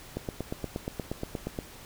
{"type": "click train", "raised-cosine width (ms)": 2, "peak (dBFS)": -18, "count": 13, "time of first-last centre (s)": [0.17, 1.588], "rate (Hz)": 8.46, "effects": ["pink hiss -48 dBFS RMS until 1.85 s"]}